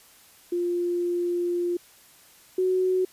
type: tone pair in turn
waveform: sine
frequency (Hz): 350 / 370.8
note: F4 / F#4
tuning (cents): +4 / +4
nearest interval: minor second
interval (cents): 100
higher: second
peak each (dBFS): -23 / -20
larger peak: second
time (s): 0.52-1.77 / 2.58-3.05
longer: first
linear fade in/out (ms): 5
effects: white hiss -54 dBFS RMS until 3.12 s + resampled to 32000 Hz